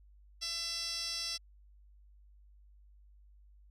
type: tone with band-pass filter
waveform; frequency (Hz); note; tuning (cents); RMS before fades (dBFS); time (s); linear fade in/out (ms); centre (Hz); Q
10% pulse; 671; E5; +31; -38; 0.41-1.38; 20; 5700; 9
effects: added 50 Hz sine -57 dBFS peak until 3.7 s